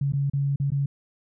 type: tone with dropouts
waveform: sine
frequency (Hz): 140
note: C#3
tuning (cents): +18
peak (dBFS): -21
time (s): 0.01-0.86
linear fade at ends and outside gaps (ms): 5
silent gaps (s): 0.123-0.134 / 0.299-0.334 / 0.56-0.599 / 0.704-0.718
effects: none